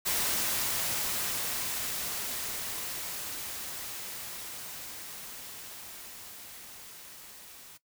white noise with level ramp, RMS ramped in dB -29 to -50 dBFS, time 0.05-7.78 s, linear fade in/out 20 ms, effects noise-tail reverb RT60 0.1 s tail -17 dB re dry

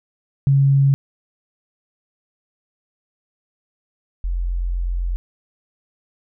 sine tone pair in turn, 138 / 43.9 Hz, C#3 / F1, -7 / +10 cents, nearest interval octave + minor sixth, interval 1983 cents, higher first, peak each -11 / -19 dBFS, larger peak first, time 0.47-0.94 / 4.24-5.16 s, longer second, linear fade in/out 0 ms, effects none

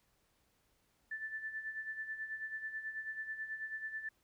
sine tone with tremolo, 1760 Hz, A6, in tune, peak -37 dBFS, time 1.11-4.09 s, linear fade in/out 5 ms, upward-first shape sine, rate 9.2 Hz, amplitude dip 65%, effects pink hiss -75 dBFS RMS until 4.23 s

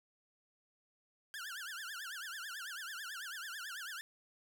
sawtooth tone with vibrato, 1555 Hz, G6, 14 cents flat, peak -39 dBFS, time 1.34-4.01 s, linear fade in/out 0 ms, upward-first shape triangle, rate 9.1 Hz, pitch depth 270 cents each way, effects none

